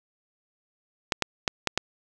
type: clicks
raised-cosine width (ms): 0.2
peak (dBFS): -5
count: 5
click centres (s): 1.122 / 1.223 / 1.478 / 1.673 / 1.776
effects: none